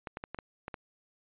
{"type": "clicks", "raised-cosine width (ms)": 0.5, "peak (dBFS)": -23, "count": 7, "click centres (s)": [0.072, 0.171, 0.239, 0.346, 0.388, 0.681, 0.742], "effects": ["resampled to 8000 Hz"]}